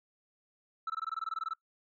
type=tone bursts; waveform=sine; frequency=1318.5 Hz; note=E6; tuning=in tune; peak=-29 dBFS; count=14; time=0.87-1.536 s; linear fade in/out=5 ms; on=29 ms; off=20 ms; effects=noise-tail reverb RT60 0.1 s tail -20 dB re dry + tanh soft clip ceiling -31 dBFS